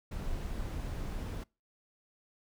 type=noise; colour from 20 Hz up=brown; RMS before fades=-37 dBFS; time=0.11-1.44 s; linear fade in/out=10 ms; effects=noise-tail reverb RT60 0.3 s tail -26 dB re dry